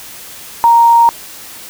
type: tone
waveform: sine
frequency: 932.3 Hz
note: A#5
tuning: in tune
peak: -4 dBFS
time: 0.64-1.09 s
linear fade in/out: 0 ms
effects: white hiss -32 dBFS RMS until 1.69 s